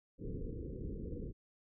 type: low-pass noise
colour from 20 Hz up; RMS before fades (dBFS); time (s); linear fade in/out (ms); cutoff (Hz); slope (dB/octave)
pink; -42; 0.18-1.33; 50; 500; 96
effects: none